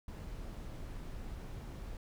brown noise, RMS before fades -44 dBFS, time 0.08-1.97 s, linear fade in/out 2 ms, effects none

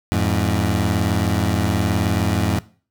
20% pulse beating tone pair, 87.31 / 106.31 Hz, F2 / G#2, 0 / +41 cents, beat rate 19 Hz, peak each -15 dBFS, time 0.12-2.59 s, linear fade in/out 0 ms, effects noise-tail reverb RT60 0.4 s tail -19 dB re dry

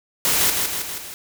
white noise with echo, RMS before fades -19 dBFS, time 0.25-0.5 s, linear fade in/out 0 ms, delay 160 ms, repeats 4, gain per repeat -4 dB, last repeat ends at 1.14 s, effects none

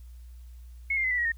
sine tone with pitch steps, 2183 / 2110 / 2039 / 1970.8 / 1904.8 / 1841 Hz, C#7 / C7 / C7 / B6 / A#6 / A#6, -27 / +14 / -45 / -4 / +37 / -22 cents, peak -24 dBFS, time 0.9-1.32 s, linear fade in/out 5 ms, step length 70 ms, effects added 60 Hz sine -43 dBFS peak until 1.37 s + white hiss -66 dBFS RMS until 1.37 s

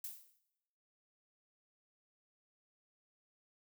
violet noise with exponential decay, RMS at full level -41 dBFS, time 0.04-0.39 s, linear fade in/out 2 ms, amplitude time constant 74 ms, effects noise-tail reverb RT60 0.9 s tail -17 dB re dry

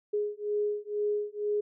sine beating tone pair, 415.3 / 417.4 Hz, G#4 / G#4, 0 / +9 cents, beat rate 2.1 Hz, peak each -31 dBFS, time 0.13-1.61 s, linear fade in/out 10 ms, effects none

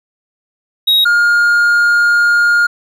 triangle tone pair in turn, 3793 / 1417.8 Hz, A#7 / F6, +29 / +26 cents, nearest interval octave + perfect fourth, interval 1703 cents, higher first, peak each -6 dBFS, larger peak neither, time 0.87-1.05 / 1.05-2.67 s, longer second, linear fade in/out 10 ms, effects none

